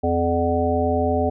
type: harmonic tone with a mistuned harmonic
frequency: 85.4 Hz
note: F2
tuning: 38 cents flat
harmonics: 1 / 3 / 5 / 7 / 9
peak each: -24 / -24 / -24 / -24 / -24 dBFS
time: 0.03-1.3 s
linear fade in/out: 10 ms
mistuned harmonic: 9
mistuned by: -47 cents
effects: none